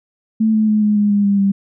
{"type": "tone with pitch steps", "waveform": "sine", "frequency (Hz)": [220, 216.6, 213.2, 209.9, 206.7, 203.5, 200.3, 197.25], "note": ["A3", "A3", "G#3", "G#3", "G#3", "G#3", "G3", "G3"], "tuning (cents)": [0, -27, 46, 19, -8, -35, 38, 11], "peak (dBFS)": -11, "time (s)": [0.4, 1.52], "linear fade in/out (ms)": 10, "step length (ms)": 140, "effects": []}